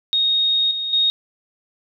sine tone with level steps, 3729 Hz, A#7, in tune, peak -15 / -22 / -14 dBFS, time 0.13-1.1 s, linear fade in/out 0 ms, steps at 0.71 / 0.93 s, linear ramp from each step 2 ms, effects none

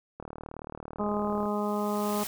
click train, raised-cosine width 1 ms, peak -25 dBFS, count 49, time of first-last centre 0.2-1.457 s, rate 38.2 Hz
harmonic tone, 207.7 Hz, G#3, in tune, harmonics 1 / 2 / 3 / 4 / 5 / 6, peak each -30 / -33 / -35 / -36 / -37 / -38 dBFS, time 0.99-2.24 s, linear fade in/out 10 ms
white noise with exponential growth, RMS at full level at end -35 dBFS, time 1.07-2.27 s, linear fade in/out 1 ms, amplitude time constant 260 ms
effects none

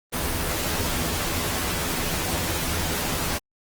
pink noise with comb filter, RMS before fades -26 dBFS, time 0.12-3.39 s, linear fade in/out 20 ms, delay 12 ms, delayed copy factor +0.6, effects Opus 24 kbps

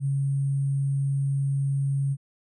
sine tone with sample-and-hold, 138.3 Hz, C#3, 4 cents flat, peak -22 dBFS, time 0-2.17 s, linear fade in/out 50 ms, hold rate 8820 Hz, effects resampled to 24000 Hz

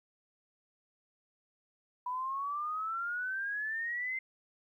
sine exponential sweep, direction up, 982 to 2093 Hz, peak -33 dBFS, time 2.06-4.19 s, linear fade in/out 5 ms, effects 12-bit

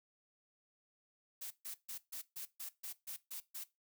blue noise bursts, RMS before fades -45 dBFS, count 10, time 1.41-3.64 s, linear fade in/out 10 ms, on 97 ms, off 140 ms, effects noise-tail reverb RT60 0.2 s tail -17 dB re dry

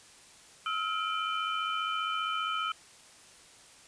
sine tone cluster, 1289 / 1384 / 2390 / 3046 Hz, E6 / F6 / D7 / F#7, -39 / -16 / +30 / +50 cents, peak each -32 / -36 / -40 / -37 dBFS, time 0.66-2.72 s, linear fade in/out 2 ms, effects white hiss -55 dBFS RMS until 3.87 s + resampled to 22050 Hz

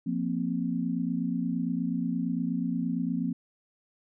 sine chord, F suspended fourth, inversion none, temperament equal, 174.61 / 233.1 / 261.6 Hz, F3 / Bb3 / C4, 0 / 0 / 0 cents, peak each -31 dBFS, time 0.06-3.33 s, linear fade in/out 10 ms, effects none

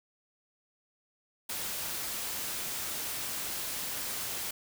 white noise, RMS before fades -36 dBFS, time 1.49-4.51 s, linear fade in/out 5 ms, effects none

